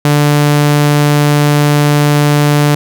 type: tone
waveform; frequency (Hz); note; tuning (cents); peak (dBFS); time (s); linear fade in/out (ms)
sawtooth; 146.83; D3; 0; -3; 0.05-2.75; 2
effects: none